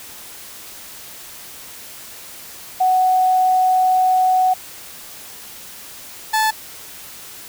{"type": "tone pair in turn", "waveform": ["sine", "30% pulse"], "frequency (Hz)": [743, 872], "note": ["F#5", "A5"], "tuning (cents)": [7, -16], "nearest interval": "minor third", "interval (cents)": 277, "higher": "second", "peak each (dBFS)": -12, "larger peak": "neither", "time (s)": [[2.8, 4.54], [6.33, 6.51]], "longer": "first", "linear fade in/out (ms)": 10, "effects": ["white hiss -37 dBFS RMS until 7.48 s"]}